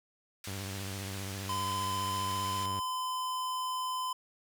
pink band-pass noise, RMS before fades -45 dBFS, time 0.44-2.66 s, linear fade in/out 2 ms, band 1900 to 12000 Hz, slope 12 dB/octave
sawtooth tone with vibrato, 97.2 Hz, G2, 14 cents flat, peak -34 dBFS, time 0.47-2.8 s, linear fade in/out 5 ms, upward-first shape sine, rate 15 Hz, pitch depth 63 cents each way
square tone, 1020 Hz, C6, 44 cents flat, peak -33 dBFS, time 1.49-4.13 s, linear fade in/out 5 ms
effects none

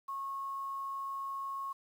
sine tone with quantisation, 1093 Hz, C#6, 25 cents flat, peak -36 dBFS, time 0.08-1.73 s, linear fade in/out 10 ms, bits 10, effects none

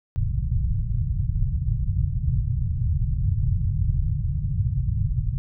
white low-pass noise, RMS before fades -23 dBFS, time 0.16-5.38 s, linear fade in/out 0 ms, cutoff 140 Hz, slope 48 dB/octave, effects none

